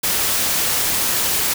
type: noise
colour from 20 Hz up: white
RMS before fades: -19 dBFS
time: 0.03-1.54 s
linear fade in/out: 10 ms
effects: none